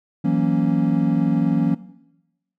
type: chord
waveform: triangle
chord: F# dominant seventh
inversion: third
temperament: equal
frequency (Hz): 164.81 / 185 / 233.1 / 277.2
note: E3 / F#3 / A#3 / C#4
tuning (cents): 0 / 0 / 0 / 0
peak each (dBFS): -20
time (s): 0.24-1.75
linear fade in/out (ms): 10
effects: noise-tail reverb RT60 0.9 s tail -17 dB re dry